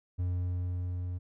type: tone with level ramp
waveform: triangle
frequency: 89.5 Hz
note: F2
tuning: 43 cents sharp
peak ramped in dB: -26 to -31 dBFS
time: 0.18-1.19 s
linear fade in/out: 20 ms
effects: none